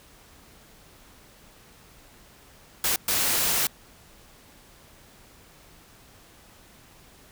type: noise bursts at uneven times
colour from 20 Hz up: white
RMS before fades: -24 dBFS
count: 2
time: 2.84-2.96 / 3.08-3.67 s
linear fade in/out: 2 ms
effects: pink hiss -53 dBFS RMS until 7.31 s